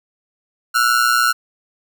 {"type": "ring-modulated tone", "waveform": "45% pulse", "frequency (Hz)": 1396.9, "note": "F6", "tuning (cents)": 0, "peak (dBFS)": -10, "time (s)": [0.74, 1.33], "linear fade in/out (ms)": 20, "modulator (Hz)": 60.5, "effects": []}